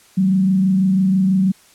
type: tone with frequency modulation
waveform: sine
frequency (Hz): 189.6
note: F#3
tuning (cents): +43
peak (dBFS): -12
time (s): 0.17-1.52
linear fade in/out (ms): 10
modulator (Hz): 26.1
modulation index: 0.39
effects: white hiss -50 dBFS RMS until 1.74 s + low-pass 11000 Hz 12 dB/octave